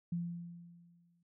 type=tone with exponential decay; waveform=sine; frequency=171.9 Hz; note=F3; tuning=27 cents flat; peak=-32 dBFS; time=0.12-1.23 s; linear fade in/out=5 ms; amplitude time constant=240 ms; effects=none